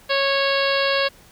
harmonic tone with a mistuned harmonic, 551 Hz, C#5, 11 cents flat, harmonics 1 / 2 / 3 / 4 / 5 / 6 / 7 / 8 / 9, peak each -21 / -26 / -25 / -30 / -27 / -29 / -30 / -28 / -35 dBFS, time 0.09-1.09 s, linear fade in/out 20 ms, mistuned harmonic 7, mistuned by +21 cents, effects pink hiss -50 dBFS RMS until 1.31 s

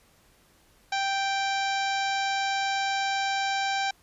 harmonic tone, 784 Hz, G5, in tune, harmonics 1 / 2 / 3 / 4 / 5 / 6 / 7 / 8 / 9, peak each -27 / -32 / -34 / -39 / -36 / -43 / -40 / -46 / -45 dBFS, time 0.92-3.91 s, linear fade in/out 5 ms, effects pink hiss -61 dBFS RMS until 4.02 s + resampled to 32000 Hz

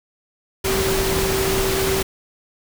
sine tone in noise, 384.8 Hz, G4, 32 cents flat, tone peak -21 dBFS, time 0.64-2.03 s, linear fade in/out 10 ms, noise pink, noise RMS -22 dBFS, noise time 0.64-2.03 s, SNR -2 dB, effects none

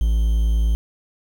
triangle tone with quantisation, 55 Hz, A1, in tune, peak -13 dBFS, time 0.01-0.75 s, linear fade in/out 0 ms, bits 7, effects none

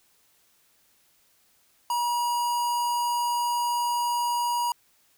square tone with notch filter, 959 Hz, A#5, 49 cents sharp, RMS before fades -26 dBFS, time 1.9-4.72 s, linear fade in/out 2 ms, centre 2400 Hz, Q 1.8, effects white hiss -64 dBFS RMS until 5.17 s

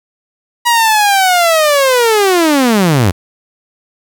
sawtooth linear sweep, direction down, 965 to 82.41 Hz, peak -4 dBFS, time 0.65-3.12 s, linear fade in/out 20 ms, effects 7-bit

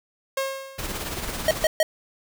sawtooth tone with exponential decay, 539 Hz, C#5, 49 cents flat, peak -18 dBFS, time 0.37-1.11 s, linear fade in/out 5 ms, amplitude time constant 160 ms
pink noise with tremolo, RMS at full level -29 dBFS, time 0.78-1.67 s, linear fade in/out 10 ms, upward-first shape sine, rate 18 Hz, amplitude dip 45%
square tone bursts, 631 Hz, D#5, 24 cents sharp, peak -16 dBFS, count 3, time 1.48-1.83 s, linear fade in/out 2 ms, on 30 ms, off 130 ms
effects none

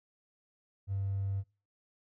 triangle tone with hard clipping, 98 Hz, G2, in tune, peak -31 dBFS, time 0.87-1.44 s, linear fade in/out 50 ms, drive 3 dB, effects noise-tail reverb RT60 0.3 s tail -22 dB re dry

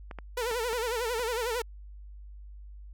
clicks, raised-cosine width 0.5 ms, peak -25 dBFS, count 5, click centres 0.112 / 0.187 / 0.513 / 0.73 / 1.195 s
sawtooth tone with vibrato, 470 Hz, A#4, 14 cents sharp, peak -25 dBFS, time 0.37-1.62 s, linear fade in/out 5 ms, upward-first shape sine, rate 11 Hz, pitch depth 120 cents each way
effects added 50 Hz sine -43 dBFS peak until 2.93 s

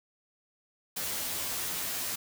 white noise with comb filter, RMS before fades -34 dBFS, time 0.96-2.16 s, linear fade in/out 10 ms, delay 12 ms, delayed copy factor +0.85, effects none

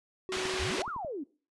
triangle tone, 373.9 Hz, F#4, 18 cents sharp, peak -32 dBFS, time 0.29-0.82 s, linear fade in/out 0 ms
white band-pass noise, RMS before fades -35 dBFS, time 0.32-0.82 s, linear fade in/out 0 ms, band 180 to 3800 Hz, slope 12 dB/octave
click train, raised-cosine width 3 ms, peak -33 dBFS, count 9, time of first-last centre 0.37-1.048 s, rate 11.8 Hz
sine exponential two-way sweep, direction up then down, 51.91 to 1452 to 258.6 Hz, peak -34 dBFS, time 0.59-1.24 s, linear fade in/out 10 ms, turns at 0.89 s
effects noise-tail reverb RT60 0.4 s tail -23 dB re dry + resampled to 24000 Hz

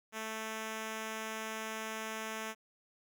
5% pulse tone, 220 Hz, A3, in tune, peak -27 dBFS, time 0.12-2.55 s, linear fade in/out 50 ms, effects none

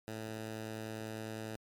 10% pulse tone, 110 Hz, A2, in tune, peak -32 dBFS, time 0.08-1.56 s, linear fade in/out 0 ms, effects MP3 96 kbps

